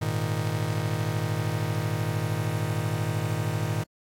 45% pulse chord, Ab suspended second, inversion none, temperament just, 103.83 / 116.8 / 155.74 Hz, Ab2 / Bb2 / Eb3, 0 / +4 / +2 cents, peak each -30 dBFS, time 0.01-3.84 s, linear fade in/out 10 ms, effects AAC 64 kbps

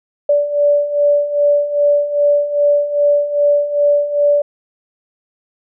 sine beating tone pair, 579 / 581.5 Hz, D5 / D5, -25 / -17 cents, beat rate 2.5 Hz, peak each -17 / -12 dBFS, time 0.29-4.42 s, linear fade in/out 5 ms, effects none

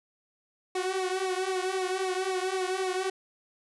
sawtooth tone with flanger, 374.2 Hz, F#4, 20 cents sharp, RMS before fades -30 dBFS, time 0.75-3.1 s, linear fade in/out 5 ms, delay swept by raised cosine 0.61 to 3.71 ms, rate 3.8 Hz, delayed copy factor -0.95, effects resampled to 24000 Hz

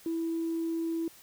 sine tone, 329.6 Hz, E4, in tune, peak -28 dBFS, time 0.06-1.08 s, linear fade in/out 2 ms, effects tanh soft clip ceiling -24 dBFS + white hiss -55 dBFS RMS until 1.22 s

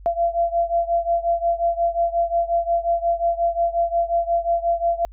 sine beating tone pair, 680 / 685.6 Hz, F5 / F5, -46 / -32 cents, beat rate 5.6 Hz, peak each -20 / -22 dBFS, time 0.06-5.05 s, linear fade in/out 0 ms, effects added 48 Hz sine -39 dBFS peak until 5.12 s

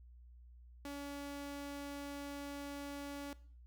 sawtooth tone, 283.9 Hz, C#4, 41 cents sharp, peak -39 dBFS, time 0.85-3.33 s, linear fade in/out 2 ms, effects noise-tail reverb RT60 0.5 s tail -19 dB re dry + added 60 Hz sine -55 dBFS peak until 3.66 s

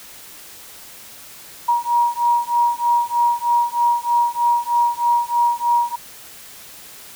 sine beating tone pair, 950 / 953.2 Hz, A#5 / A#5, +33 / +38 cents, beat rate 3.2 Hz, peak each -18 dBFS, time 1.68-5.96 s, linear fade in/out 10 ms, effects white hiss -40 dBFS RMS until 7.15 s

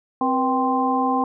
harmonic tone with a mistuned harmonic, 260.9 Hz, C4, 5 cents flat, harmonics 1 / 2 / 3 / 4, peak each -22 / -28 / -22 / -23 dBFS, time 0.21-1.24 s, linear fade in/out 2 ms, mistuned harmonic 2, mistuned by -120 cents, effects none

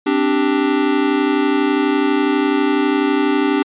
square chord, C suspended second, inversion none, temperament equal, 261.6 / 293.7 / 392 Hz, C4 / D4 / G4, 0 / 0 / 0 cents, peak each -21 / -17 / -20 dBFS, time 0.06-3.63 s, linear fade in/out 10 ms, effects resampled to 8000 Hz

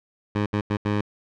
15% pulse tone bursts at uneven times, 103.83 Hz, G#2, in tune, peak -15 dBFS, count 4, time 0.35-0.46 / 0.53-0.61 / 0.7-0.77 / 0.85-1.01 s, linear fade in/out 5 ms, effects low-pass 3000 Hz 12 dB/octave

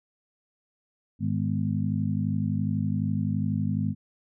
harmonic tone with a mistuned harmonic, 51.91 Hz, G#1, in tune, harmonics 2 / 3 / 4 / 5, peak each -29 / -29 / -29 / -32 dBFS, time 1.19-3.95 s, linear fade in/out 50 ms, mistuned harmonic 5, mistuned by -63 cents, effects none

